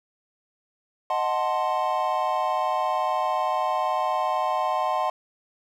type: chord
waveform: triangle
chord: D# diminished seventh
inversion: none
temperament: equal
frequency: 622.3 / 740 / 880 / 1046.5 Hz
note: D#5 / F#5 / A5 / C6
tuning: 0 / 0 / 0 / 0 cents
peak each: -27 / -25 / -27 / -25 dBFS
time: 1.1-5.1 s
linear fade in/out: 2 ms
effects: none